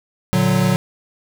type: chord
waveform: square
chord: Bb augmented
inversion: none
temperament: equal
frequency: 116.54 / 146.83 / 185 Hz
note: Bb2 / D3 / F#3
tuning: 0 / 0 / 0 cents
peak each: -21 / -20 / -17 dBFS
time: 0.33-0.76 s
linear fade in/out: 0 ms
effects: none